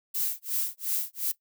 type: noise with tremolo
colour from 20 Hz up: violet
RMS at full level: -27 dBFS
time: 0.14-1.32 s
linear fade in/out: 10 ms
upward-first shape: sine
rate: 2.8 Hz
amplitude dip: 100%
effects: noise-tail reverb RT60 0.1 s tail -17 dB re dry